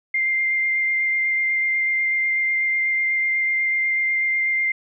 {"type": "tone with vibrato", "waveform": "sine", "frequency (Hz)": 2100, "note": "C7", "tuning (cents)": 6, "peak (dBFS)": -18, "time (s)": [0.14, 4.72], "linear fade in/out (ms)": 5, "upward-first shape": "square", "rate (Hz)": 8.1, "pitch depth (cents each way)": 8, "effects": []}